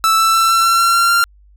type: tone with pitch steps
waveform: 45% pulse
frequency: 1318.5 / 1327.7 / 1336.9 / 1346.2 / 1355.6 / 1365 / 1374.5 / 1384.1 Hz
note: E6 / E6 / E6 / E6 / E6 / F6 / F6 / F6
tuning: 0 / +12 / +24 / +36 / +48 / -40 / -28 / -16 cents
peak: -10 dBFS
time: 0.04-1.24 s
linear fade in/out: 0 ms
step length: 150 ms
effects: added 50 Hz sine -44 dBFS peak until 1.56 s